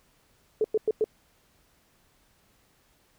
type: tone bursts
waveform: sine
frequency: 433 Hz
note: A4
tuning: 28 cents flat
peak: -20 dBFS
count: 4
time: 0.61-1.042 s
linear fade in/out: 2 ms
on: 33 ms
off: 100 ms
effects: pink hiss -65 dBFS RMS until 3.18 s